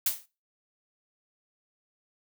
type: noise with exponential decay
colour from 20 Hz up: blue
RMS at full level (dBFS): -22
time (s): 0.06-0.26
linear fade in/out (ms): 5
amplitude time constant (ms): 42
effects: noise-tail reverb RT60 0.3 s tail -20 dB re dry